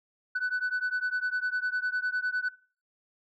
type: beating tone pair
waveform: sine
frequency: 1490 / 1499.9 Hz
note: F#6 / F#6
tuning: +12 / +23 cents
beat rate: 9.9 Hz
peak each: -28 dBFS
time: 0.35-2.49 s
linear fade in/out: 10 ms
effects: noise-tail reverb RT60 0.4 s tail -21 dB re dry + tanh soft clip ceiling -24 dBFS